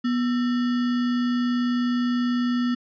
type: tone with sample-and-hold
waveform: sine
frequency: 244.3 Hz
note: B3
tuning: 19 cents flat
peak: -20 dBFS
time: 0.04-2.75 s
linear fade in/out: 10 ms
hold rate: 1575 Hz
effects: resampled to 11025 Hz